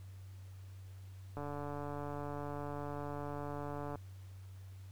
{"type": "click train", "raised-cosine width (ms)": 1, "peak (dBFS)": -29, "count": 376, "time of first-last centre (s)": [1.37, 3.956], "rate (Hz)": 145, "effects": ["added 95 Hz sine -48 dBFS peak until 4.91 s", "pink hiss -66 dBFS RMS until 4.91 s"]}